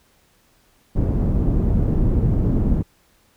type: low-pass noise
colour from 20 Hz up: pink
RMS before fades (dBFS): -18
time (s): 0.95-2.83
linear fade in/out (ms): 20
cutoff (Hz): 260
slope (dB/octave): 12
effects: pink hiss -59 dBFS RMS until 3.36 s